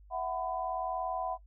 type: chord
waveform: sine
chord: E suspended second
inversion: none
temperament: equal with one note detuned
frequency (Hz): 659.3 / 740 / 1003.3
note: E5 / F#5 / B5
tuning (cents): 0 / 0 / +27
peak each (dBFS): -37 / -34 / -38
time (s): 0.1-1.38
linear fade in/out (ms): 50
effects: noise-tail reverb RT60 0.1 s tail -20 dB re dry + added 50 Hz sine -53 dBFS peak until 1.46 s